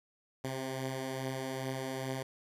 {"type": "beating tone pair", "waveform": "10% pulse", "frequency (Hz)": [130.1, 132.5], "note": ["C3", "C3"], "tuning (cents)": [-9, 22], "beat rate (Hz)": 2.4, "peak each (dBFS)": [-35, -28], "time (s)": [0.44, 2.23], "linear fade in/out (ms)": 5, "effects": ["resampled to 32000 Hz"]}